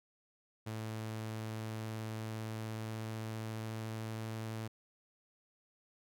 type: tone with pitch glide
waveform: sawtooth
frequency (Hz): 110 to 111.09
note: A2 to A2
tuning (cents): 0 to +17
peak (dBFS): -35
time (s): 0.66-4.68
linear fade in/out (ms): 10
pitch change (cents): +17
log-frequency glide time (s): 1.32-4.55
effects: none